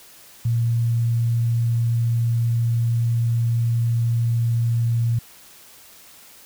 sine tone, 116.8 Hz, A#2, 4 cents sharp, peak -17 dBFS, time 0.45-5.19 s, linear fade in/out 5 ms, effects white hiss -47 dBFS RMS until 6.45 s

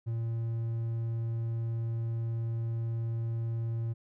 triangle tone, 114.8 Hz, A#2, 26 cents flat, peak -28 dBFS, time 0.06-3.94 s, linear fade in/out 20 ms, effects none

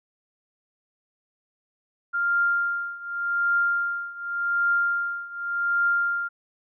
sine tone with tremolo, 1396.9 Hz, F6, in tune, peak -18 dBFS, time 2.13-6.29 s, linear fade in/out 20 ms, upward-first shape triangle, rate 0.87 Hz, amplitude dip 90%, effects none

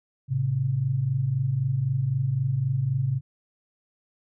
sine tone pair together, 110.7 / 134.57 Hz, A2 / C3, +11 / +49 cents, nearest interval minor third, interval 338 cents, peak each -28 / -23 dBFS, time 0.28-3.21 s, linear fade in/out 50 ms, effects none

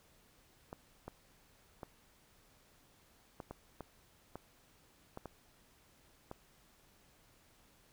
clicks, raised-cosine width 1 ms, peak -30 dBFS, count 10, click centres 0.729 / 1.08 / 1.832 / 3.402 / 3.51 / 3.807 / 4.356 / 5.174 / 5.257 / 6.314 s, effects pink hiss -67 dBFS RMS until 7.92 s

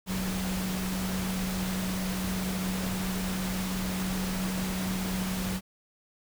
sine tone in noise, 186.7 Hz, F#3, 16 cents sharp, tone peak -30 dBFS, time 0.06-5.61 s, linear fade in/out 50 ms, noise pink, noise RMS -35 dBFS, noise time 0.06-5.61 s, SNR +2 dB, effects none

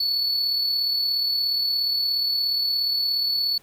triangle tone with amplitude modulation, 4435 Hz, C#8, in tune, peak -18 dBFS, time 0-3.58 s, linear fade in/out 5 ms, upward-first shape sine, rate 37 Hz, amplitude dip 35%, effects pink hiss -56 dBFS RMS until 3.62 s

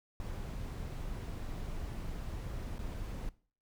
brown noise with dropouts, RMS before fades -40 dBFS, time 0.2-3.29 s, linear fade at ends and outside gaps 1 ms, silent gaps 2.783-2.791 s, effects noise-tail reverb RT60 0.4 s tail -19 dB re dry

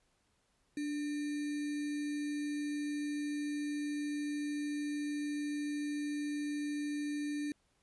sine tone with sample-and-hold, 293.2 Hz, D4, 3 cents flat, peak -34 dBFS, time 0.77-7.52 s, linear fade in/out 2 ms, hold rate 2100 Hz, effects pink hiss -75 dBFS RMS until 7.82 s + resampled to 24000 Hz

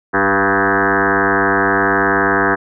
sine tone with frequency modulation, 985 Hz, B5, 5 cents flat, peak -11 dBFS, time 0.13-2.56 s, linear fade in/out 20 ms, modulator 99.1 Hz, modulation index 7.7, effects none

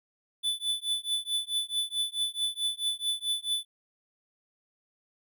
square tone with tremolo, 3487 Hz, A7, 16 cents flat, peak -25 dBFS, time 0.43-3.65 s, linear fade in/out 20 ms, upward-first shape triangle, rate 4.6 Hz, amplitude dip 100%, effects none

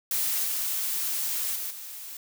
blue noise with level steps, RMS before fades -27 / -29 / -33 / -40 dBFS, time 0.11-2.17 s, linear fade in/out 2 ms, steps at 0.44 / 1.55 / 1.7 s, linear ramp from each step 10 ms, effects none

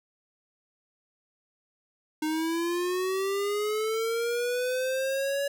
square linear sweep, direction up, 306.6 to 567 Hz, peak -27 dBFS, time 2.22-5.48 s, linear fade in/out 5 ms, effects none

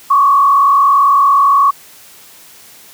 sine tone with frequency modulation, 1121 Hz, C#6, 19 cents sharp, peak -6 dBFS, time 0.1-1.71 s, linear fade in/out 10 ms, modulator 41.1 Hz, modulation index 0.93, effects white hiss -40 dBFS RMS until 2.93 s + high-pass 80 Hz 12 dB/octave

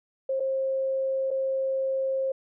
sine tone with dropouts, 533 Hz, C5, 32 cents sharp, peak -24 dBFS, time 0.29-2.32 s, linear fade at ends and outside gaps 5 ms, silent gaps 0.398-0.403 / 1.306-1.311 s, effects none

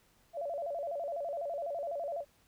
sine tone with vibrato, 622.3 Hz, D#5, in tune, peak -34 dBFS, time 0.33-2.25 s, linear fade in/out 50 ms, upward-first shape square, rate 12 Hz, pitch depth 150 cents each way, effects pink hiss -68 dBFS RMS until 2.47 s

